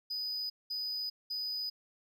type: tone bursts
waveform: triangle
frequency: 4978 Hz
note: D#8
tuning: in tune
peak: -33 dBFS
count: 3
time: 0.1-1.7 s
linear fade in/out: 10 ms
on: 400 ms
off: 200 ms
effects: none